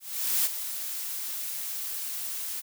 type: noise with ADSR envelope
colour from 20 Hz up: blue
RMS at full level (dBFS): -24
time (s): 0-2.62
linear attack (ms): 450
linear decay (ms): 28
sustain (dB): -10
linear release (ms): 30
effects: none